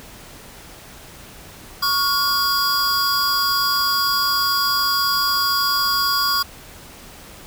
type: tone cluster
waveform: square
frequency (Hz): 1112 / 1424 / 4843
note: C#6 / F6 / D#8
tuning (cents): +5 / +33 / -48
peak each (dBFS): -22 / -26 / -20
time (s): 1.82-6.43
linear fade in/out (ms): 10
effects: pink hiss -41 dBFS RMS until 7.46 s